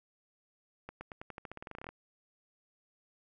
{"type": "accelerating click train", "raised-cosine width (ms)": 0.5, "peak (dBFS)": -28, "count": 18, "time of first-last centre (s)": [0.89, 1.89], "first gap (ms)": 120, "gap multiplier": 0.9, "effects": []}